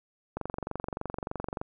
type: click train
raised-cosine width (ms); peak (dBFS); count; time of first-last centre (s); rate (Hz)
1; -19; 30; 0.37-1.615; 23.3
effects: none